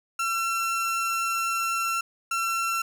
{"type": "tone pair in turn", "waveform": "30% pulse", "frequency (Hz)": [1352, 1352], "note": ["E6", "E6"], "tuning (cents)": [43, 43], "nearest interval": "unison", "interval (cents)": 0, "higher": "neither", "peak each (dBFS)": -22, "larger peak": "neither", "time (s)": [[0.19, 2.01], [2.31, 2.82]], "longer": "first", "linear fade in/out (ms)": 5, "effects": []}